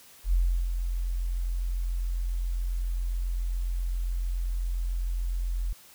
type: tone with ADSR envelope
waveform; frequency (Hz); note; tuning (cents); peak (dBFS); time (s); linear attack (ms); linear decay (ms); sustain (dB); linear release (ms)
sine; 43.65; F1; 0; -19; 0.24-5.73; 85; 350; -7; 4
effects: white hiss -53 dBFS RMS until 5.94 s